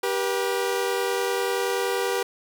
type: tone pair together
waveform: sawtooth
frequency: 392 / 482.3 Hz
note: G4 / B4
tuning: 0 / -41 cents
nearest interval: major third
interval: 359 cents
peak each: -22 dBFS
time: 0.03-2.23 s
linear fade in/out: 5 ms
effects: none